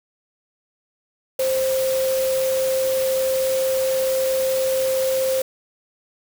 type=tone in noise; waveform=sine; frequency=526 Hz; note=C5; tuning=9 cents sharp; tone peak=-18 dBFS; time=1.39-5.42 s; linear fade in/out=5 ms; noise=white; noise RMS=-30 dBFS; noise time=1.39-5.42 s; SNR=+9 dB; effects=none